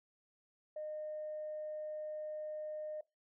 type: tone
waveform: sine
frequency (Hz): 612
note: D#5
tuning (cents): -29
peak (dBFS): -39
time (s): 0.76-3.01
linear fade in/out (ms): 5
effects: noise-tail reverb RT60 0.2 s tail -21 dB re dry + tanh soft clip ceiling -35 dBFS